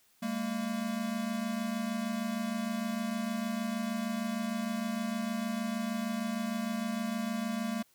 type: tone pair together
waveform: square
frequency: 202.3 / 228.8 Hz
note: G#3 / A#3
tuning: -45 / -32 cents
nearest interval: major second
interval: 213 cents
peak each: -37 / -34 dBFS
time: 0.22-7.83 s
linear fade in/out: 10 ms
effects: white hiss -67 dBFS RMS until 7.94 s